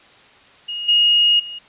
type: tone with level steps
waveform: sine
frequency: 2867 Hz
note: F7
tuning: 45 cents sharp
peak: -24 / -11 / -29 dBFS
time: 0.68-1.59 s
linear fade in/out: 10 ms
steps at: 0.88 / 1.39 s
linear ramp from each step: 10 ms
effects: white hiss -48 dBFS RMS until 1.68 s + resampled to 8000 Hz